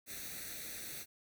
white noise with comb filter, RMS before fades -45 dBFS, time 0.06-1.06 s, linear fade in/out 50 ms, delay 0.49 ms, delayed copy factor +0.75, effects none

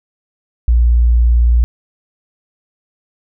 sine tone, 59 Hz, A#1, 22 cents sharp, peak -7 dBFS, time 0.68-1.64 s, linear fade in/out 0 ms, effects none

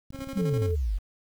clicks, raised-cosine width 5 ms, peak -29 dBFS, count 12, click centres 0.105 / 0.147 / 0.19 / 0.221 / 0.273 / 0.333 / 0.375 / 0.42 / 0.529 / 0.569 / 0.62 / 0.688 s
30% pulse tone with tremolo, 270.2 Hz, C#4, 44 cents flat, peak -31 dBFS, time 0.12-0.72 s, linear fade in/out 50 ms, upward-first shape square, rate 12 Hz, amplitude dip 60%
sine exponential sweep, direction down, 210 to 42.44 Hz, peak -24 dBFS, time 0.35-0.99 s, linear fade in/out 20 ms
sine tone, 437.8 Hz, A4, 9 cents flat, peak -29 dBFS, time 0.38-0.76 s, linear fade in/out 20 ms
effects 9-bit

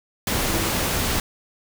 sine tone in noise, 329.6 Hz, E4, in tune, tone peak -29 dBFS, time 0.48-0.69 s, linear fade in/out 2 ms, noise pink, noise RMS -23 dBFS, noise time 0.27-1.2 s, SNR -9 dB, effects none

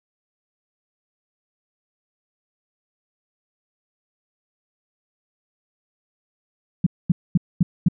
sine tone bursts, 174.61 Hz, F3, in tune, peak -11 dBFS, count 5, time 6.84-7.885 s, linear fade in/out 5 ms, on 25 ms, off 230 ms, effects none

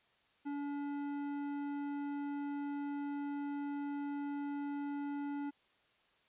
triangle tone with tanh clipping, 286 Hz, D4, 46 cents flat, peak -39 dBFS, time 0.45-5.51 s, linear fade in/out 20 ms, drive 17 dB, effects white hiss -71 dBFS RMS until 6.28 s + resampled to 8000 Hz

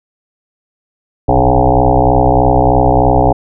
sine tone with frequency modulation, 415.8 Hz, G#4, 2 cents sharp, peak -6 dBFS, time 1.28-3.33 s, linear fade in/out 10 ms, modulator 63.2 Hz, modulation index 6.7, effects none

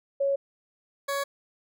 sine / 20% pulse tone pair in turn, 554.4 / 558.9 Hz, C#5 / C#5, 0 / +14 cents, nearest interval unison, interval 14 cents, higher second, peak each -22 dBFS, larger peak neither, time 0.2-0.36 / 1.08-1.24 s, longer neither, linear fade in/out 10 ms, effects none

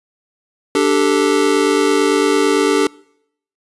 square chord, D suspended fourth, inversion none, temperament just, 293.7 / 391.6 / 440.5 Hz, D4 / G4 / A4, 0 / -2 / +2 cents, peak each -17 dBFS, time 0.75-2.87 s, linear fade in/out 2 ms, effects noise-tail reverb RT60 0.7 s tail -24 dB re dry + resampled to 24000 Hz

